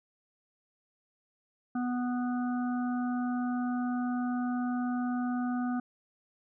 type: harmonic tone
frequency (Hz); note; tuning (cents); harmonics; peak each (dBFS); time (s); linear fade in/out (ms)
246.9; B3; 0; 1 / 3 / 5 / 6; -29 / -39 / -43 / -45; 1.75-5.8; 5
effects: none